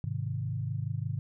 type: chord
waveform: sine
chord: Ab major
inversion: none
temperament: equal with one note detuned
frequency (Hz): 103.83 / 129.16 / 155.56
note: Ab2 / C3 / Eb3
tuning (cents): 0 / -22 / 0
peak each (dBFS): -34 / -34 / -37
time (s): 0.04-1.19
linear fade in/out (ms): 0
effects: none